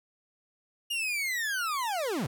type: linear sweep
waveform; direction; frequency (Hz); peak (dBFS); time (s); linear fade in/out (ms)
40% pulse; down; 2867 to 99.7; -28; 0.9-2.27; 10
effects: none